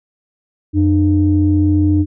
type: tone pair together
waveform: sine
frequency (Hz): 89.9 / 302.4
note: F#2 / D#4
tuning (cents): -49 / -49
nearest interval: octave + major sixth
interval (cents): 2100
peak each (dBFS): -12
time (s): 0.73-2.06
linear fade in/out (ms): 50
effects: tanh soft clip ceiling -2 dBFS